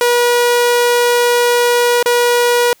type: tone with dropouts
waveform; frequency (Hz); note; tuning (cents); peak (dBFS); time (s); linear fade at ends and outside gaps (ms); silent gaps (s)
sawtooth; 482.4; B4; -41; -6; 0.01-2.73; 1; 2.027-2.059
effects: white hiss -51 dBFS RMS until 2.8 s